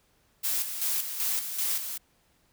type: noise with tremolo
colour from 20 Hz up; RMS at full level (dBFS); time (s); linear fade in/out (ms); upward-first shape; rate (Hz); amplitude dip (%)
blue; -28; 0.43-1.98; 20; square; 2.6; 55
effects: pink hiss -67 dBFS RMS until 2.52 s